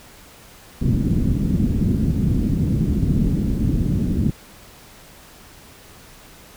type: low-pass noise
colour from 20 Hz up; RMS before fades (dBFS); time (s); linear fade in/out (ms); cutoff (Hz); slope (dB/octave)
white; -19; 0.81-4.31; 10; 240; 24
effects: pink hiss -45 dBFS RMS until 6.56 s